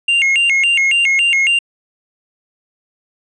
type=tone with vibrato; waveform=triangle; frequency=2452 Hz; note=D#7; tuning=26 cents flat; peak=-9 dBFS; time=0.08-1.59 s; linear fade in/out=5 ms; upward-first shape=square; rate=3.6 Hz; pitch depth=220 cents each way; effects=resampled to 22050 Hz